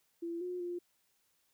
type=tone with pitch steps; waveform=sine; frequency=338.3 / 359.9 / 350.9 Hz; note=E4 / F#4 / F4; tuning=+45 / -48 / +8 cents; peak=-36 dBFS; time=0.22-0.79 s; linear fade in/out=10 ms; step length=190 ms; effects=white hiss -75 dBFS RMS until 1.53 s